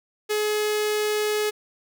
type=tone with notch filter; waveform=sawtooth; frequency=423.2 Hz; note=G#4; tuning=33 cents sharp; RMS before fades=-24 dBFS; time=0.29-1.51 s; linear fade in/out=20 ms; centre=980 Hz; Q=1.4; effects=none